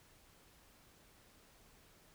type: silence
effects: pink hiss -65 dBFS RMS until 2.14 s